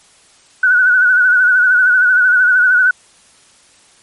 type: tone with vibrato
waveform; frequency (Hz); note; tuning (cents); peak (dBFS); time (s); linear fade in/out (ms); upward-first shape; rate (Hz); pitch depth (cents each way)
sine; 1481; F#6; +1; -7; 0.63-2.91; 5; sine; 13; 56
effects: white hiss -48 dBFS RMS until 4.02 s + MP3 48 kbps